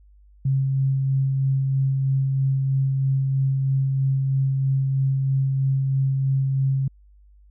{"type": "tone with tremolo", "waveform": "sine", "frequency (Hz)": 134.9, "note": "C#3", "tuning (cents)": -47, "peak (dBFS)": -17, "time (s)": [0.45, 6.88], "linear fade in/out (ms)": 5, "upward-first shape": "sine", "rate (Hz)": 3.1, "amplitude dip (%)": 25, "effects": ["added 50 Hz sine -49 dBFS peak until 7.5 s"]}